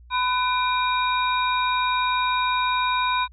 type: tone cluster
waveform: sine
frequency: 1004 / 1499 / 2399 / 3763 Hz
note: B5 / F#6 / D7 / A#7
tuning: +28 / +22 / +36 / +16 cents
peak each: -21 / -30 / -29 / -29 dBFS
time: 0.1-3.28 s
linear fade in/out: 50 ms
effects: added 60 Hz sine -45 dBFS peak until 3.32 s